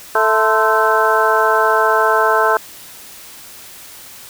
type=harmonic tone with a mistuned harmonic; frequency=220 Hz; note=A3; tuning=in tune; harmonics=2 / 3 / 4 / 5 / 6 / 7; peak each=-18 / -18 / -18 / -18 / -18 / -18 dBFS; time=0.15-2.57 s; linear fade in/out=2 ms; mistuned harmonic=5; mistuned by=-89 cents; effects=white hiss -37 dBFS RMS until 4.29 s